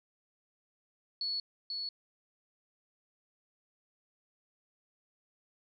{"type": "tone with echo", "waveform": "sine", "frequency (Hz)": 4400, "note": "C#8", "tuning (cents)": -14, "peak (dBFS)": -32, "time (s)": [1.21, 1.4], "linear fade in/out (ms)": 2, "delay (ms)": 490, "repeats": 1, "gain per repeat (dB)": -3, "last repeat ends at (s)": 1.89, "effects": []}